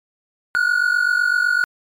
triangle tone pair together, 1432.1 / 1480 Hz, F6 / F#6, +43 / 0 cents, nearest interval minor second, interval 57 cents, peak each -16 dBFS, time 0.55-1.64 s, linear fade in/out 0 ms, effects MP3 96 kbps

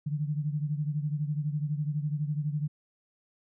sine beating tone pair, 146.83 / 158.83 Hz, D3 / D#3, 0 / +36 cents, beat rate 12 Hz, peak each -29 / -34 dBFS, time 0.06-2.68 s, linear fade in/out 10 ms, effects none

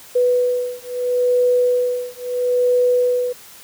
sine beating tone pair, 493.9 / 494.65 Hz, B4 / B4, 0 / +3 cents, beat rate 0.75 Hz, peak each -18 dBFS, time 0.15-3.33 s, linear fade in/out 10 ms, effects white hiss -42 dBFS RMS until 3.63 s + high-pass 60 Hz 12 dB/octave

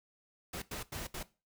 pink noise bursts at uneven times, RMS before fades -41 dBFS, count 4, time 0.53-0.62 / 0.71-0.83 / 0.92-1.07 / 1.14-1.23 s, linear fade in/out 5 ms, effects noise-tail reverb RT60 0.3 s tail -18 dB re dry

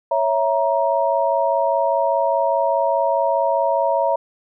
sine chord, A# diminished, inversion first, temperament equal with one note detuned, 554.4 / 659.3 / 942.6 Hz, C#5 / E5 / A#5, 0 / 0 / +19 cents, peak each -20 dBFS, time 0.11-4.16 s, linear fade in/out 5 ms, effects none

